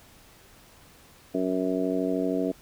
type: harmonic tone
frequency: 92.9 Hz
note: F#2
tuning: 7 cents sharp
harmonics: 2 / 3 / 4 / 5 / 6 / 7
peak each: -34 / -27 / -32 / -31 / -39 / -32 dBFS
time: 1.34-2.52 s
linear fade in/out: 10 ms
effects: pink hiss -54 dBFS RMS until 2.61 s